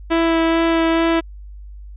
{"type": "tone with vibrato", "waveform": "sawtooth", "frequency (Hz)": 329.6, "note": "E4", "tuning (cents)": 0, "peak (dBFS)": -10, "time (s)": [0.1, 1.21], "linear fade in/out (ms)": 20, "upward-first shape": "sine", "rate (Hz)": 2.3, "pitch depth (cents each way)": 10, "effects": ["added 50 Hz sine -33 dBFS peak until 1.96 s", "resampled to 8000 Hz"]}